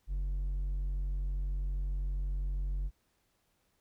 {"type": "tone with hard clipping", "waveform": "sine", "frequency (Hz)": 46.25, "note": "F#1", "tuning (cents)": 0, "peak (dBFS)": -32, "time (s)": [0.07, 2.91], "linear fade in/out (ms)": 50, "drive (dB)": 3, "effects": ["pink hiss -75 dBFS RMS until 3.8 s"]}